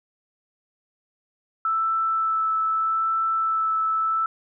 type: tone with vibrato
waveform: sine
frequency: 1318.5 Hz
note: E6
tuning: in tune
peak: -20 dBFS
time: 1.65-4.26 s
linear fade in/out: 2 ms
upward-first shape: sine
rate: 0.8 Hz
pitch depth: 10 cents each way
effects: none